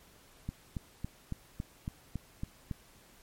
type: click train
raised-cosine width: 5 ms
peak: -23 dBFS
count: 9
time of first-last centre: 0.49-2.712 s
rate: 3.6 Hz
effects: pink hiss -60 dBFS RMS until 3.22 s + MP3 64 kbps